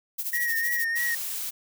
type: noise with tremolo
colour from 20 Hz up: violet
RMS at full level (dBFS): -28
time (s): 0.18-0.85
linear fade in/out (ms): 10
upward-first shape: triangle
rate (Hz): 13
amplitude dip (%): 80
type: tone with vibrato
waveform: triangle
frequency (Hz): 1872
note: A#6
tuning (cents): +7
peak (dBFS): -23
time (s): 0.33-1.15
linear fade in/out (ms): 5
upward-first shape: sine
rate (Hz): 3.2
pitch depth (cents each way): 44
type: noise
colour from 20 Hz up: blue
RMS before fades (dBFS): -32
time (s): 0.95-1.51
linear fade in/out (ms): 20
effects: none